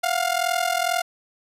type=ring-modulated tone; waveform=sawtooth; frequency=705 Hz; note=F5; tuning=16 cents sharp; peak=-14 dBFS; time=0.03-1.02 s; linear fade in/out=10 ms; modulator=21.1 Hz; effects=resampled to 32000 Hz